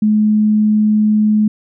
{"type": "tone", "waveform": "sine", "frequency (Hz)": 213, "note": "G#3", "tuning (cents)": 44, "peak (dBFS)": -9, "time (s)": [0.02, 1.48], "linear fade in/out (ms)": 5, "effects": []}